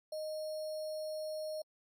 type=tone with sample-and-hold; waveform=sine; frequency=620 Hz; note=D#5; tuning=6 cents flat; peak=-37 dBFS; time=0.12-1.62 s; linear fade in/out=5 ms; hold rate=4900 Hz; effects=AAC 64 kbps